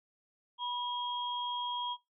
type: tone pair together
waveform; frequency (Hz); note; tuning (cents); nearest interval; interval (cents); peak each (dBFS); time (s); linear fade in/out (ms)
sine; 977 / 3259; B5 / G#7; -19 / -33; octave + major sixth; 2086; -36 / -38; 0.58-1.97; 50
effects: noise-tail reverb RT60 0.2 s tail -20 dB re dry